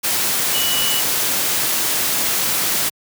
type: tone in noise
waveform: sine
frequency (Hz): 2946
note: F#7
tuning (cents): -8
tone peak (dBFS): -21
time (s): 0.53-1.01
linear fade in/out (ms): 20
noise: white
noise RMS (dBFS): -19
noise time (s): 0.03-2.9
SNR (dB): -5
effects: high-pass 100 Hz 12 dB/octave